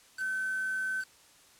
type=tone with quantisation; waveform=sine; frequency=1528 Hz; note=G6; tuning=45 cents flat; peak=-30 dBFS; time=0.17-1.05 s; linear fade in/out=50 ms; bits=7; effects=white hiss -59 dBFS RMS until 1.59 s + low-pass 10000 Hz 12 dB/octave